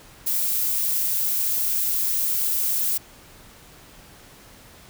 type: noise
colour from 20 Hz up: violet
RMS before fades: -23 dBFS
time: 0.26-2.98 s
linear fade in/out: 10 ms
effects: pink hiss -48 dBFS RMS until 4.89 s